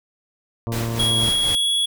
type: harmonic tone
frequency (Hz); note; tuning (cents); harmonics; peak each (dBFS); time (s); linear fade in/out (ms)
115.1; A#2; -22; 1 / 2 / 3 / 4 / 5 / 6 / 8 / 9 / 10; -24 / -30 / -34 / -36 / -38 / -40 / -42 / -43 / -44; 0.67-1.29; 0
type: noise with tremolo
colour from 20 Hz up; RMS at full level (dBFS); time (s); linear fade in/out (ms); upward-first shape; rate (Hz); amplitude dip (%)
pink; -28; 0.72-1.55; 0; sine; 4.1; 55
type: tone with pitch glide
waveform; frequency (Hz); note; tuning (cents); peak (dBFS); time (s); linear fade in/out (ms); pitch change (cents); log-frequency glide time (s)
square; 3322 to 3361; G#7 to G#7; 0 to +20; -18; 0.99-1.86; 10; +20; 1.36-1.72
effects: none